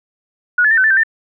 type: tone with pitch steps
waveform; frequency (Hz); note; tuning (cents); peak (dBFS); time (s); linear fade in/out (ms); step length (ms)
sine; 1457 / 1720 / 1804 / 1522 / 1762 / 1564 / 1793; F#6 / A6 / A6 / F#6 / A6 / G6 / A6; -27 / -40 / +43 / +48 / +2 / -4 / +32; -9; 0.58-1.035; 5; 65
effects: none